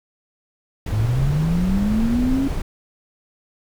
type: noise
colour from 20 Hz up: brown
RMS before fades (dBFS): -24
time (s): 0.86-2.62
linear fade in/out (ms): 5
type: linear sweep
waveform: sine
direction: up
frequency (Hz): 100.3 to 277.2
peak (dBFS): -17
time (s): 0.92-2.48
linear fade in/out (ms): 5
effects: none